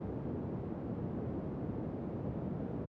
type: band-pass noise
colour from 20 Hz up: pink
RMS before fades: -39 dBFS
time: 0-2.86 s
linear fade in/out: 20 ms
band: 100 to 400 Hz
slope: 12 dB/octave
effects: high-pass 60 Hz 12 dB/octave